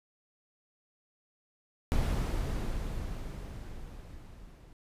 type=noise with level ramp; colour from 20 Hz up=brown; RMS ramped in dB=-27 to -52 dBFS; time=1.92-4.73 s; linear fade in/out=0 ms; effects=resampled to 32000 Hz